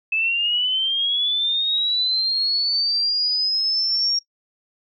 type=linear sweep; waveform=sine; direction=up; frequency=2600 to 5588 Hz; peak=-18 dBFS; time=0.12-4.19 s; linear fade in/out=5 ms; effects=noise-tail reverb RT60 0.1 s tail -21 dB re dry